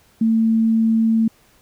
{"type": "tone", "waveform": "sine", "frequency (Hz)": 224.3, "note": "A3", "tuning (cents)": 34, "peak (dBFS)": -13, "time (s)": [0.21, 1.28], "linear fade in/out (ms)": 5, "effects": ["pink hiss -55 dBFS RMS until 1.61 s"]}